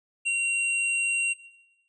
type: tone with hard clipping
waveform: sine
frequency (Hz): 2752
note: F7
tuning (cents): -26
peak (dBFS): -24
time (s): 0.25-1.34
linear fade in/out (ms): 20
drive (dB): 15
effects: noise-tail reverb RT60 0.9 s tail -17 dB re dry + resampled to 22050 Hz